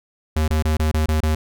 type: tone bursts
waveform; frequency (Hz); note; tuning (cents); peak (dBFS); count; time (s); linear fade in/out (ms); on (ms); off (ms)
square; 77.78; D#2; 0; -17; 7; 0.36-1.35; 5; 120; 25
effects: none